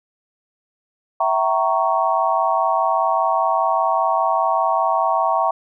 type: chord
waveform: sine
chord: E diminished seventh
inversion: none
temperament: equal with one note detuned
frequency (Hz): 659.3 / 764.3 / 932.3 / 1108.7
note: E5 / G5 / Bb5 / Db6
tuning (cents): 0 / -44 / 0 / 0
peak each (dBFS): -21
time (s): 1.2-5.51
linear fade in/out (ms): 5
effects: none